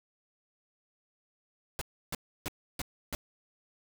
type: noise bursts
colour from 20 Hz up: pink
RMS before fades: -35 dBFS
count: 5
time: 1.79-3.15 s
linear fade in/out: 0 ms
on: 24 ms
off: 310 ms
effects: none